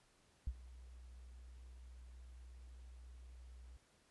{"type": "tone with ADSR envelope", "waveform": "sine", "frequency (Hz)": 61.6, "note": "B1", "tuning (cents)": -4, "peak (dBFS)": -34, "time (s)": [0.47, 3.77], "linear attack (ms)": 3, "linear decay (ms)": 52, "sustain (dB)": -19, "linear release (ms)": 8, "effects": ["pink hiss -72 dBFS RMS until 4.1 s", "resampled to 24000 Hz"]}